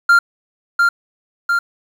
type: tone with echo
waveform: triangle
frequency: 1393 Hz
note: F6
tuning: 5 cents flat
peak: -5 dBFS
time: 0.09-0.19 s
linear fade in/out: 5 ms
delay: 700 ms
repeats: 2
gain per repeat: -3 dB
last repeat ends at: 1.59 s
effects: 7-bit